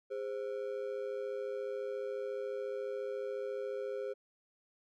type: ring-modulated tone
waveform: triangle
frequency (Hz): 466.2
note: A#4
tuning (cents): 0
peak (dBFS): -31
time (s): 0.1-4.14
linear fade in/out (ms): 20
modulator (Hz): 57.1
effects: none